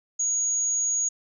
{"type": "tone", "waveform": "sine", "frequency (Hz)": 6690, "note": "G#8", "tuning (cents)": 12, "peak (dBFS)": -22, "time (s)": [0.19, 1.09], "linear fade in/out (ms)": 10, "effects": []}